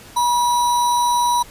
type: tone with sample-and-hold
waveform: sine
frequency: 966 Hz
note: B5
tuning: 39 cents flat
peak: -14 dBFS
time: 0.16-1.43 s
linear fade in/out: 10 ms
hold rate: 4900 Hz
effects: pink hiss -42 dBFS RMS until 1.5 s + resampled to 32000 Hz